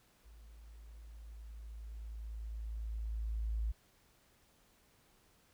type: tone with level ramp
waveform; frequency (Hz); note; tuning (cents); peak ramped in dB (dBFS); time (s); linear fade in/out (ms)
sine; 54.9; A1; -3; -54 to -32; 0.25-3.72; 10
effects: pink hiss -69 dBFS RMS until 5.53 s